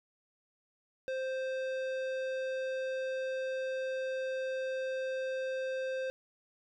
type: tone with tanh clipping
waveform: sine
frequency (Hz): 523.3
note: C5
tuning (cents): 0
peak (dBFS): -35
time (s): 1.08-6.1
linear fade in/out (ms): 0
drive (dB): 15
effects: none